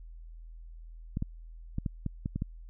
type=clicks; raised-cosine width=5 ms; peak=-19 dBFS; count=8; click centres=1.171 / 1.224 / 1.784 / 1.862 / 2.063 / 2.259 / 2.36 / 2.421 s; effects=added 41 Hz sine -44 dBFS peak until 2.69 s